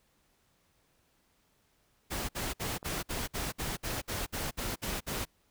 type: noise bursts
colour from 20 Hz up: pink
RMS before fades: -35 dBFS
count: 13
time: 2.1-5.254 s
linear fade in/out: 20 ms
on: 190 ms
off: 57 ms
type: clicks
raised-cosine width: 1 ms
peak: -31 dBFS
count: 2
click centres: 2.829 / 3.906 s
effects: pink hiss -71 dBFS RMS until 5.5 s